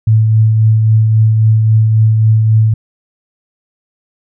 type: tone with tremolo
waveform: sine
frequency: 110 Hz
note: A2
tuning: in tune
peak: -4 dBFS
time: 0.07-2.74 s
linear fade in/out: 5 ms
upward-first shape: triangle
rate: 3.7 Hz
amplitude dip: 35%
effects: none